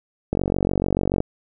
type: click train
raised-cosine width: 2 ms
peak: -7 dBFS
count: 42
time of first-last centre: 0.33-1.204 s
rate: 46.9 Hz
effects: none